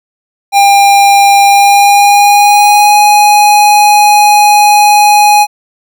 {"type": "tone with pitch glide", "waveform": "square", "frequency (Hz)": [800, 831.6], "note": ["G5", "G#5"], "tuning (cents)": [35, 2], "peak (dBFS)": -3, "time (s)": [0.52, 5.47], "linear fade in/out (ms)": 50, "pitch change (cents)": 67, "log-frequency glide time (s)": [1.46, 2.97], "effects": []}